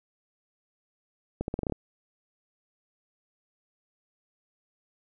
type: accelerating click train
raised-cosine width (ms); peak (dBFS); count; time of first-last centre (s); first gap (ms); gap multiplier
2; -16; 8; 1.41-1.723; 71; 0.84
effects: none